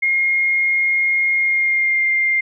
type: tone with pitch glide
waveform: sine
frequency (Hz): 2140 to 2106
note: C7 to C7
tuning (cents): +38 to +11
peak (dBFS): -14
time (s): 0.02-2.41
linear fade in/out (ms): 10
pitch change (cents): -27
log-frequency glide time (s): 1.35-2.08
effects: none